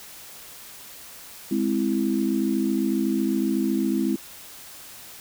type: chord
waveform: sine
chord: Ab augmented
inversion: none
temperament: equal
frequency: 207.7 / 261.6 / 329.6 Hz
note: Ab3 / C4 / E4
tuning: 0 / 0 / 0 cents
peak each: -25 dBFS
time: 1.51-4.16 s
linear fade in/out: 5 ms
effects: white hiss -43 dBFS RMS until 5.2 s